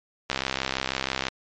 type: click train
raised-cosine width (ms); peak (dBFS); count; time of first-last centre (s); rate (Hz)
0.2; -7; 66; 0.3-1.283; 66.1
effects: low-pass 5000 Hz 12 dB/octave + MP3 48 kbps